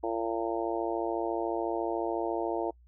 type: harmonic tone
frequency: 114 Hz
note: A#2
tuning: 38 cents flat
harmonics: 3 / 4 / 5 / 6 / 7 / 8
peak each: -33 / -35 / -37 / -35 / -40 / -38 dBFS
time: 0.03-2.71 s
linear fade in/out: 10 ms
effects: noise-tail reverb RT60 0.1 s tail -26 dB re dry + added 60 Hz sine -55 dBFS peak until 2.87 s